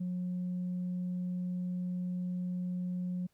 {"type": "tone", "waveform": "sine", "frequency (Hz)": 180, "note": "F#3", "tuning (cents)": -47, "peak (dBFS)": -31, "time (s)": [0, 3.27], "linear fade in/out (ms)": 10, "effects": ["tanh soft clip ceiling -30 dBFS", "pink hiss -75 dBFS RMS until 3.33 s"]}